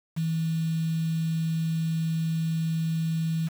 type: tone with quantisation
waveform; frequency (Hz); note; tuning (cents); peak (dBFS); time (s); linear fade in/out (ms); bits
sine; 162.2; E3; -28; -24; 0.16-3.49; 20; 7
effects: none